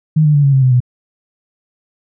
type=tone with pitch steps; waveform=sine; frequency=155.56 / 149.83 / 144.31 / 138.99 / 133.87 / 128.93 / 124.18 Hz; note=D#3 / D3 / D3 / C#3 / C3 / C3 / B2; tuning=0 / +35 / -30 / +5 / +40 / -25 / +10 cents; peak=-7 dBFS; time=0.16-0.804 s; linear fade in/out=10 ms; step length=92 ms; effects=none